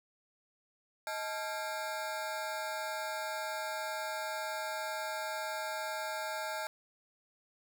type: ring-modulated tone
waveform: 25% pulse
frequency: 751 Hz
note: F#5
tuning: 26 cents sharp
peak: -29 dBFS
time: 1.07-6.67 s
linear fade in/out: 0 ms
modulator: 121 Hz
effects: none